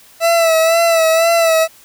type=tone with vibrato; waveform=40% pulse; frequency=659.3 Hz; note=E5; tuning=in tune; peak=-9 dBFS; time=0.2-1.68 s; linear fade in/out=50 ms; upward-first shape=sine; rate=2 Hz; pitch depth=44 cents each way; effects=white hiss -45 dBFS RMS until 1.84 s